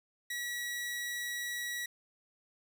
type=tone; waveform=sawtooth; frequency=1929 Hz; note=B6; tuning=41 cents flat; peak=-32 dBFS; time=0.3-1.86 s; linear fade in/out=5 ms; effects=none